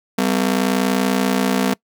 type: ring-modulated tone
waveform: sawtooth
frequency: 226.3 Hz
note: A3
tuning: 49 cents sharp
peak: -9 dBFS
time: 0.18-1.74 s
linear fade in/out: 5 ms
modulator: 30.2 Hz
effects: noise-tail reverb RT60 0.1 s tail -24 dB re dry